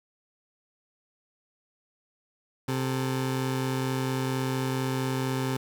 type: tone pair together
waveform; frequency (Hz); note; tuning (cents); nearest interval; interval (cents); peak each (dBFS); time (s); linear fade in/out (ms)
20% pulse; 130.81 / 436.8; C3 / A4; 0 / -13; octave + major sixth; 2087; -22 / -32; 2.68-5.57; 5
effects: none